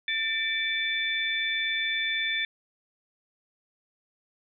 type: tone cluster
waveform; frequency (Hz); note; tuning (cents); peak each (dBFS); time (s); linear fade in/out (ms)
sine; 1789 / 2316 / 3512; A6 / D7 / A7; +28 / -25 / -4; -30; 0.08-2.45; 2
effects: none